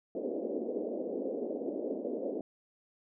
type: band-pass noise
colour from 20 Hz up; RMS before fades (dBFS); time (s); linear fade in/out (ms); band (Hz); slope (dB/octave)
white; -36; 0.15-2.41; 2; 230 to 570; 48
effects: none